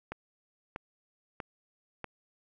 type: click train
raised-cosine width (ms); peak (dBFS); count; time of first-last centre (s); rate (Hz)
0.5; -22; 4; 0.12-2.043; 1.56
effects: none